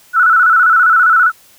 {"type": "tone with vibrato", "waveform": "sine", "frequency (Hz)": 1396, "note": "F6", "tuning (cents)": -1, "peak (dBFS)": -6, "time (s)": [0.13, 1.32], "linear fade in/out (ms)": 50, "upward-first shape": "square", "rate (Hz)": 15, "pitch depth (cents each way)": 86, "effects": ["white hiss -46 dBFS RMS until 1.58 s"]}